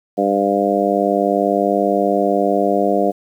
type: harmonic tone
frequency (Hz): 100.1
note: G2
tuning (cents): +37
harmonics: 2 / 3 / 4 / 5 / 6 / 7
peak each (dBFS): -22 / -21 / -21 / -21 / -20 / -19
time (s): 0.17-3.12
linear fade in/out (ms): 20
effects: 8-bit